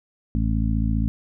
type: harmonic tone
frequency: 55 Hz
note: A1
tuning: in tune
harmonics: 1 / 2 / 3 / 4 / 5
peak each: -22 / -25 / -30 / -26 / -31 dBFS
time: 0.35-1.08 s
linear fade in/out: 0 ms
effects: none